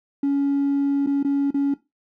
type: tone with dropouts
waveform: triangle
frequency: 280.2 Hz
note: C#4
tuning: 19 cents sharp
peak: -14 dBFS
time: 0.23-1.74 s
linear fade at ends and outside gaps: 5 ms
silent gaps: 1.063-1.071 / 1.229-1.247 / 1.507-1.543 s
effects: noise-tail reverb RT60 0.2 s tail -18 dB re dry + tanh soft clip ceiling -15 dBFS